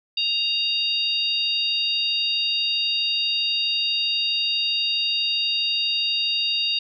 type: harmonic tone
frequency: 932.3 Hz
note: A#5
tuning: in tune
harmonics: 3 / 4 / 5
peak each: -24 / -24 / -27 dBFS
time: 0.17-6.79 s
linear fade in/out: 5 ms
effects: none